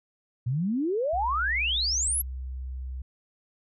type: exponential sweep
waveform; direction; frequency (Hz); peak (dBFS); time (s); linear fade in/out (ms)
sine; up; 114.4 to 11840; -24; 0.46-2.22; 10
type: tone with pitch glide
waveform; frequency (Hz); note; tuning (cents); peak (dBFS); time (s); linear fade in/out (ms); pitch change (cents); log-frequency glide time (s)
sine; 62.4 to 64.27; B1 to C2; +19 to -30; -32; 1.13-3.02; 5; +51; 1.76-2.04
effects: none